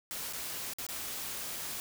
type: noise with dropouts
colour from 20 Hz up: white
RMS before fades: -39 dBFS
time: 0.11-1.8 s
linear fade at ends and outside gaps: 0 ms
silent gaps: 0.326-0.333 / 0.735-0.785 / 0.866-0.888 s
effects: none